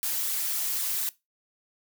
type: noise with flanger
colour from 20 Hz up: blue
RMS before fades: -29 dBFS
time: 0.03-1.09 s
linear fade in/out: 0 ms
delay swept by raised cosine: 0.52 to 6.52 ms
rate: 3.9 Hz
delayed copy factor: +1
effects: noise-tail reverb RT60 0.2 s tail -19 dB re dry